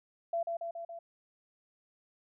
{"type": "tone with echo", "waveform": "sine", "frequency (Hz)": 676, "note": "E5", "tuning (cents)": 43, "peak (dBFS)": -29, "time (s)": [0.33, 0.43], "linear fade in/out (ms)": 5, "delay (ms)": 140, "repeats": 4, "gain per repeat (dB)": -3, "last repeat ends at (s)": 0.99, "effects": []}